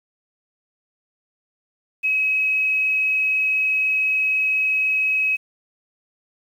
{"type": "tone with frequency modulation", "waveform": "sine", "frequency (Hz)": 2553, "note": "D#7", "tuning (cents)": 44, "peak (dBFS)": -17, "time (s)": [2.03, 5.37], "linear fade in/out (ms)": 20, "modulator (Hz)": 24, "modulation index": 0.42, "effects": ["8-bit"]}